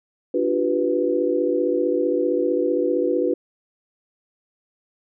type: chord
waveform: sine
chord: G dominant seventh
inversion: second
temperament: equal with one note detuned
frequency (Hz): 293.7 / 349.2 / 384.6 / 493.9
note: D4 / F4 / G4 / B4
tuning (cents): 0 / 0 / -33 / 0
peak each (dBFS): -25 / -23 / -25 / -22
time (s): 0.34-3.34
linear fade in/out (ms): 5
effects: none